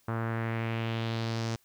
sawtooth tone with low-pass filter sweep, 114 Hz, A#2, 38 cents flat, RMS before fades -32 dBFS, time 0.08-1.56 s, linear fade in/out 5 ms, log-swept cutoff 1300 to 6100 Hz, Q 2.3, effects white hiss -67 dBFS RMS until 1.64 s

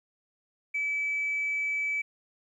sine tone, 2300 Hz, D7, 37 cents flat, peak -26 dBFS, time 0.74-2.02 s, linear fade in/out 10 ms, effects tanh soft clip ceiling -22 dBFS + 11-bit

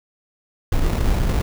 brown noise with sample-and-hold, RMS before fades -18 dBFS, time 0.72-1.42 s, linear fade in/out 5 ms, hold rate 1575 Hz, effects none

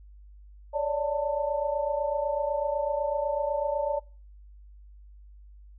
sine tone cluster, 564 / 592 / 891 Hz, C#5 / D5 / A5, +30 / +14 / +22 cents, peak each -29 / -29 / -32 dBFS, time 0.73-4 s, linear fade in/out 20 ms, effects noise-tail reverb RT60 0.4 s tail -23 dB re dry + added 50 Hz sine -47 dBFS peak until 5.78 s

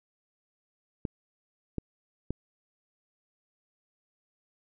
clicks, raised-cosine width 3 ms, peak -18 dBFS, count 3, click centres 1.052 / 1.783 / 2.306 s, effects none

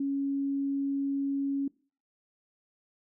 sine tone, 277.2 Hz, C#4, in tune, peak -27 dBFS, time 0-1.68 s, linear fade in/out 5 ms, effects noise-tail reverb RT60 0.4 s tail -22 dB re dry

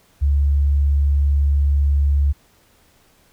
sine tone, 71 Hz, C#2, 42 cents sharp, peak -13 dBFS, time 0.21-2.33 s, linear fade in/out 20 ms, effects pink hiss -56 dBFS RMS until 3.32 s

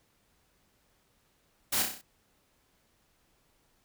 white noise with echo, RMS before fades -29 dBFS, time 1.72-1.83 s, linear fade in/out 10 ms, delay 31 ms, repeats 6, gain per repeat -4 dB, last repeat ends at 2.016 s, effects pink hiss -70 dBFS RMS until 3.84 s

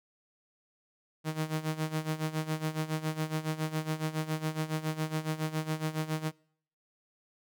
sawtooth tone with tremolo, 156.6 Hz, D#3, 11 cents sharp, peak -24 dBFS, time 1.24-6.32 s, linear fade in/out 50 ms, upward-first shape sine, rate 7.2 Hz, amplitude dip 80%, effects noise-tail reverb RT60 0.6 s tail -25 dB re dry

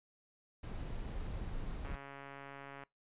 brown noise, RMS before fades -41 dBFS, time 0.63-1.96 s, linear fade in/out 5 ms
click train, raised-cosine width 0.5 ms, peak -34 dBFS, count 138, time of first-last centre 1.85-2.836 s, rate 139 Hz
effects noise-tail reverb RT60 0.2 s tail -24 dB re dry + resampled to 8000 Hz

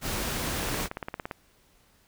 pink noise, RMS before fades -31 dBFS, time 0.01-0.89 s, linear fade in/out 50 ms
click train, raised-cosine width 0.5 ms, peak -18 dBFS, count 13, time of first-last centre 0.63-1.312 s, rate 17.6 Hz
effects pink hiss -63 dBFS RMS until 2.07 s

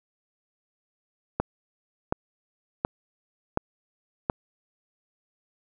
click train, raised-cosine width 1 ms, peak -9 dBFS, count 5, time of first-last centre 1.4-4.299 s, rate 1.38 Hz, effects none

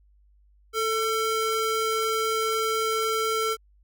square ring-modulated tone, 895 Hz, A5, 29 cents sharp, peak -21 dBFS, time 0.73-3.57 s, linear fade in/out 50 ms, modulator 454 Hz, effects added 50 Hz sine -56 dBFS peak until 3.83 s

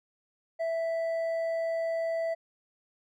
sine tone with hard clipping, 659.3 Hz, E5, in tune, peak -29 dBFS, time 0.59-2.35 s, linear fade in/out 20 ms, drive 4 dB, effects none

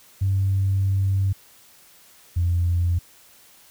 sine tone pair in turn, 96.9 / 86.88 Hz, G2 / F2, -20 / -8 cents, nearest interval major second, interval 188 cents, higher first, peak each -17 / -17 dBFS, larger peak neither, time 0.21-1.33 / 2.36-2.99 s, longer first, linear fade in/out 10 ms, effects tanh soft clip ceiling -13 dBFS + white hiss -52 dBFS RMS until 3.7 s

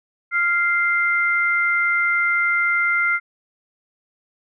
sine tone pair together, 1396.9 / 2087 Hz, F6 / C7, 0 / -5 cents, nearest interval perfect fifth, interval 695 cents, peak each -19 / -19 dBFS, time 0.31-3.2 s, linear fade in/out 50 ms, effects none

